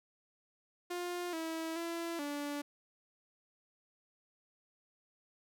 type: tone with pitch steps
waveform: sawtooth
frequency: 353.2 / 324.6 / 336.4 / 289.4 Hz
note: F4 / E4 / E4 / D4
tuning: +20 / -27 / +35 / -25 cents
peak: -33 dBFS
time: 0.9-2.62 s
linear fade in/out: 10 ms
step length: 430 ms
effects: none